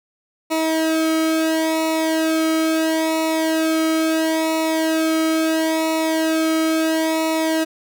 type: tone with flanger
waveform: sawtooth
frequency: 319.9 Hz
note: D#4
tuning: 48 cents sharp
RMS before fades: -19 dBFS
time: 0.5-7.65 s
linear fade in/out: 20 ms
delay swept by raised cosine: 0.62 to 1.13 ms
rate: 0.74 Hz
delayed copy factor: -0.8
effects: none